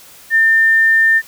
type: tone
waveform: sine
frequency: 1800 Hz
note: A6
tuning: 39 cents sharp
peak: -8 dBFS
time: 0.3-1.22 s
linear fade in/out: 50 ms
effects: white hiss -41 dBFS RMS until 1.27 s